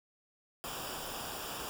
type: noise with comb filter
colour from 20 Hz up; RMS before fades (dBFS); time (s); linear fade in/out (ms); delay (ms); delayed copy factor
pink; -41; 0.64-1.69; 0; 0.48; -0.7
effects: none